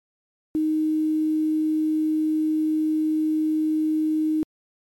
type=tone with quantisation; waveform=sine; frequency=311.1 Hz; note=D#4; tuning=in tune; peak=-19 dBFS; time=0.55-4.43 s; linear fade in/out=0 ms; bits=8; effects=MP3 64 kbps